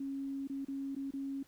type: tone with dropouts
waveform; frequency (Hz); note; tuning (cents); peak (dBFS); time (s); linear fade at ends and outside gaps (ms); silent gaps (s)
sine; 274; C#4; -20; -36; 0-1.43; 5; 0.474-0.497 / 0.649-0.682 / 0.951-0.963 / 1.108-1.136
effects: pink hiss -66 dBFS RMS until 1.47 s